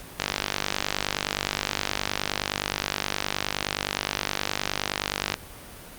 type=click train; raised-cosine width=0.2 ms; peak=-6 dBFS; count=256; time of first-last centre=0.2-5.341 s; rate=49.6 Hz; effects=pink hiss -43 dBFS RMS until 5.98 s + Opus 48 kbps